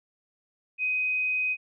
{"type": "tone", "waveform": "sine", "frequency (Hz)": 2510, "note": "D#7", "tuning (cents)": 15, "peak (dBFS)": -24, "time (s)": [0.78, 1.57], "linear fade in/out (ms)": 50, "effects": []}